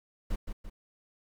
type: noise with echo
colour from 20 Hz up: brown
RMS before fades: -30 dBFS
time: 0.3-0.36 s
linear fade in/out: 10 ms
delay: 170 ms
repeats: 2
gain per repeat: -6 dB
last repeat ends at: 0.7 s
effects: none